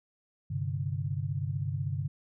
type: chord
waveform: sine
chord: G suspended fourth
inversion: none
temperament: equal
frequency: 98 / 130.81 / 146.83 Hz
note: G2 / C3 / D3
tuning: 0 / 0 / 0 cents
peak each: -34 dBFS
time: 0.5-2.08 s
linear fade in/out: 10 ms
effects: none